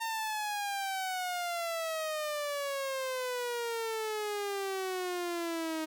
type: exponential sweep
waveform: sawtooth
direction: down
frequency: 913 to 313.2 Hz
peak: -29 dBFS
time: 0-5.86 s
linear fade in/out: 20 ms
effects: none